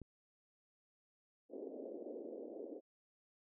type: click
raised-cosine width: 3 ms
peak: -38 dBFS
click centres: 0.017 s
type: band-pass noise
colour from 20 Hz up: white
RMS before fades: -48 dBFS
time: 1.49-2.81 s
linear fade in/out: 50 ms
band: 260 to 560 Hz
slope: 48 dB/octave
effects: none